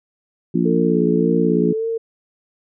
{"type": "harmonic tone", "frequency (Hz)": 58.27, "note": "A#1", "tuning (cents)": 0, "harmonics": [3, 4, 5, 6], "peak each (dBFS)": [-19, -20, -21, -22], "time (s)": [0.54, 1.73], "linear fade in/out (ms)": 10}
{"type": "tone with vibrato", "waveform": "sine", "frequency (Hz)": 440, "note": "A4", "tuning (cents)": 0, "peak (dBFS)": -19, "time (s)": [0.65, 1.98], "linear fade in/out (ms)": 10, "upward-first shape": "sine", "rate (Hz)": 1.8, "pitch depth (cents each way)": 61}
{"effects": []}